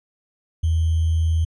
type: tone with sample-and-hold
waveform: sine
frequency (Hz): 81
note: E2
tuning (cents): -30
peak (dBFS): -16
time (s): 0.63-1.45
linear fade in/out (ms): 10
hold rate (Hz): 3150
effects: resampled to 22050 Hz